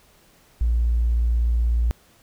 triangle tone, 58.27 Hz, A#1, in tune, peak -13 dBFS, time 0.61-1.91 s, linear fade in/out 0 ms, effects tanh soft clip ceiling -15 dBFS + pink hiss -56 dBFS RMS until 2.22 s

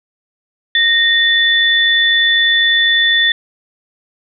sine tone pair together, 1852 / 3492 Hz, A#6 / A7, -12 / -14 cents, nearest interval major seventh, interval 1098 cents, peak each -12 dBFS, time 0.75-3.32 s, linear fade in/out 2 ms, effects none

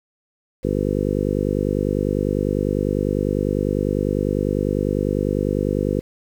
harmonic tone, 50 Hz, G1, 35 cents sharp, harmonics 1 / 2 / 3 / 4 / 5 / 6 / 7 / 8 / 9 / 10, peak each -28 / -28 / -28 / -28 / -28 / -28 / -28 / -28 / -28 / -28 dBFS, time 0.63-6.01 s, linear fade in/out 20 ms, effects 8-bit

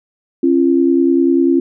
sine tone pair together, 271.7 / 341.8 Hz, C#4 / F4, -35 / -37 cents, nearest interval major third, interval 398 cents, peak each -12 dBFS, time 0.43-1.6 s, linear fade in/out 5 ms, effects none

